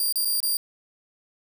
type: tone with dropouts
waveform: 5% pulse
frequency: 4763 Hz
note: D8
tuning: 24 cents sharp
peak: -15 dBFS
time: 0-0.57 s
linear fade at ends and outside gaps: 2 ms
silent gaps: 0.125-0.157 / 0.249-0.254 / 0.403-0.429 s
effects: none